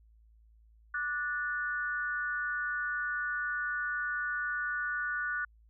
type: tone with amplitude modulation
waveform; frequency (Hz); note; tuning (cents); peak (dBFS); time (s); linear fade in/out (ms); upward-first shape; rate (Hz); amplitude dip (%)
sine; 1468; F#6; -14; -27; 0.94-5.45; 5; sine; 294; 85
effects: added 55 Hz sine -58 dBFS peak until 5.69 s